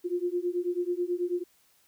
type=beating tone pair; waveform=sine; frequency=349.2 / 358.4 Hz; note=F4 / F4; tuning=0 / +45 cents; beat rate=9.2 Hz; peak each=-30 dBFS; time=0.04-1.44 s; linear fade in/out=20 ms; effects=white hiss -65 dBFS RMS until 1.87 s